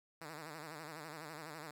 5% pulse tone with vibrato, 155.56 Hz, D#3, in tune, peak -35 dBFS, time 0.21-1.71 s, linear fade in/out 5 ms, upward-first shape sine, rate 12 Hz, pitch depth 110 cents each way, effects none

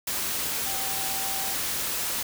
sine tone in noise, 777 Hz, G5, 16 cents flat, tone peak -37 dBFS, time 0.66-1.54 s, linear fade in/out 5 ms, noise white, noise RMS -29 dBFS, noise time 0.07-2.23 s, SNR -11 dB, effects none

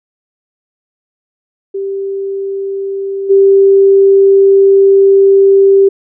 sine tone with level steps, 392 Hz, G4, in tune, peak -15 / -3 dBFS, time 1.74-5.89 s, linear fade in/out 10 ms, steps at 3.29 s, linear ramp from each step 20 ms, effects none

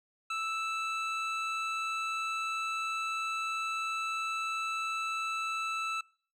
25% pulse tone, 1318.5 Hz, E6, in tune, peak -28 dBFS, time 0.3-6.01 s, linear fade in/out 5 ms, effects noise-tail reverb RT60 0.5 s tail -26 dB re dry + low-pass 6000 Hz 12 dB/octave

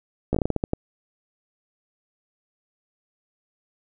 slowing click train, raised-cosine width 2 ms, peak -9 dBFS, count 10, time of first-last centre 0.33-0.734 s, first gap 15 ms, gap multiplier 1.26, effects none

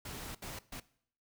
pink noise bursts at uneven times, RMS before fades -44 dBFS, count 3, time 0.05-0.35 / 0.42-0.59 / 0.72-0.8 s, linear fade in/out 5 ms, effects noise-tail reverb RT60 0.6 s tail -19 dB re dry

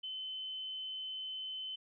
sine tone, 3052 Hz, G7, 47 cents flat, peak -39 dBFS, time 0.03-1.76 s, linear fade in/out 10 ms, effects none

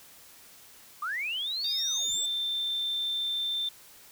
sine linear sweep, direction up, 1145 to 7902 Hz, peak -29 dBFS, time 1.02-2.26 s, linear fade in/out 5 ms
sine tone with pitch glide, 3672 to 3567 Hz, A#7 to A7, -27 to +23 cents, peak -27 dBFS, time 1.64-3.69 s, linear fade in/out 5 ms, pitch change -50 cents, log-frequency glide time 1.93-2.14 s
effects tanh soft clip ceiling -23 dBFS + white hiss -53 dBFS RMS until 4.11 s

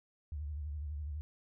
sine tone with vibrato, 74.2 Hz, D2, 18 cents sharp, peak -37 dBFS, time 0.32-1.21 s, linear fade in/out 0 ms, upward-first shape sine, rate 12 Hz, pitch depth 98 cents each way, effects none

